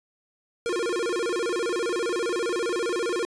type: tone with vibrato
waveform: square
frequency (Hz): 408.5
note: G#4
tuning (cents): -29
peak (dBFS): -25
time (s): 0.66-3.25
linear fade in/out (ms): 0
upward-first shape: square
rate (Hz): 15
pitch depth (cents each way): 240
effects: resampled to 22050 Hz